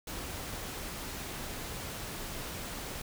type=noise; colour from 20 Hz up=pink; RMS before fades=-40 dBFS; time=0.07-3.02 s; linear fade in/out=5 ms; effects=none